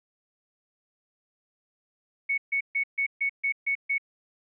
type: tone bursts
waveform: sine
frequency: 2217 Hz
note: C#7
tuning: in tune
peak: -23 dBFS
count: 8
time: 2.29-3.982 s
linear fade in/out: 10 ms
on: 89 ms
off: 140 ms
effects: none